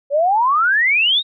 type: exponential sweep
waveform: sine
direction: up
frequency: 547 to 3842 Hz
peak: -12 dBFS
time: 0.1-1.23 s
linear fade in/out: 50 ms
effects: none